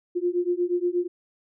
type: beating tone pair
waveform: sine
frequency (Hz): 349.2 / 357.6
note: F4 / F4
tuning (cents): 0 / +41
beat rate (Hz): 8.4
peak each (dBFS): -25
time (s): 0.15-1.08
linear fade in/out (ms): 20
effects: none